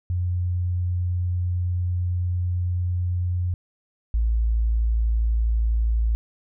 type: tone pair in turn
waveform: sine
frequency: 89.1 / 56.13 Hz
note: F2 / A1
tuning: +35 / +35 cents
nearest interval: minor sixth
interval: 800 cents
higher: first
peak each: -21 / -18 dBFS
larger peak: second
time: 0.1-3.54 / 4.14-6.15 s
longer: first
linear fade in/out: 0 ms
effects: none